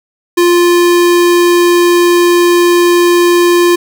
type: tone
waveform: square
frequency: 349.2 Hz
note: F4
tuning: in tune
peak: -6 dBFS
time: 0.37-3.76 s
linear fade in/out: 10 ms
effects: none